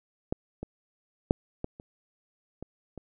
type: clicks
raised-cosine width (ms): 2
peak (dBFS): -14 / -22 / -7 / -18 / -30 / -25 / -27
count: 7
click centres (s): 0.325 / 0.63 / 1.309 / 1.644 / 1.799 / 2.626 / 2.977
effects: none